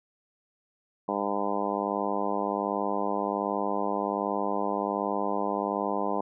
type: harmonic tone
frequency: 101.3 Hz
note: G#2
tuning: 43 cents flat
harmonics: 2 / 3 / 4 / 5 / 6 / 7 / 8 / 9 / 10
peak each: -35 / -35 / -35 / -35 / -35 / -35 / -35 / -35 / -35 dBFS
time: 1.08-6.21 s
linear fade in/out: 5 ms
effects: none